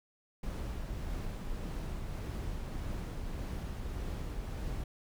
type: noise with tremolo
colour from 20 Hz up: brown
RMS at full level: -37 dBFS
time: 0.43-4.84 s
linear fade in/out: 5 ms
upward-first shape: triangle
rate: 1.7 Hz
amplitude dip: 25%
effects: none